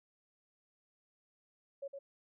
sine tone with echo, 554.4 Hz, C#5, in tune, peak -39 dBFS, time 1.82-1.88 s, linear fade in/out 10 ms, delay 110 ms, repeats 1, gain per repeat -4 dB, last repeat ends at 1.99 s, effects none

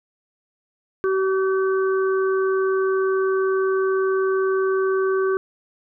harmonic tone, 382.1 Hz, G4, 44 cents flat, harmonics 1 / 3 / 4, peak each -18 / -28 / -30 dBFS, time 1.04-5.37 s, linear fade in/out 0 ms, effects none

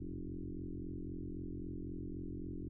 sine tone with frequency modulation, 134.6 Hz, C3, 49 cents sharp, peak -40 dBFS, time 0-2.69 s, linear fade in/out 10 ms, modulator 43.8 Hz, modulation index 4.9, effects none

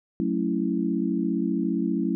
sine chord, F# minor seventh, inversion none, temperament equal, 185 / 220 / 277.2 / 329.6 Hz, F#3 / A3 / C#4 / E4, 0 / 0 / 0 / 0 cents, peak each -28 dBFS, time 0.2-2.15 s, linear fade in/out 0 ms, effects none

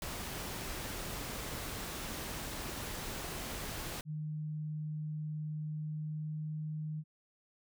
pink noise, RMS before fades -41 dBFS, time 0.02-4.01 s, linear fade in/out 2 ms
sine tone with pitch glide, 153.1 to 154.16 Hz, D#3 to D#3, -28 to -16 cents, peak -36 dBFS, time 4.05-7.04 s, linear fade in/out 50 ms, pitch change +12 cents, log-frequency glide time 5.65-6.55 s
effects none

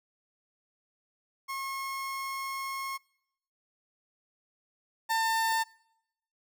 30% pulse tone pair in turn, 1083 / 898.4 Hz, C#6 / A5, -41 / +36 cents, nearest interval minor third, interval 323 cents, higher first, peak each -31 / -23 dBFS, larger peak second, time 1.48-2.98 / 5.09-5.64 s, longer first, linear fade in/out 20 ms, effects noise-tail reverb RT60 0.8 s tail -25 dB re dry

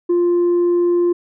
sine tone with tanh clipping, 349.2 Hz, F4, in tune, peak -13 dBFS, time 0.09-1.13 s, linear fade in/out 10 ms, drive 1 dB, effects none

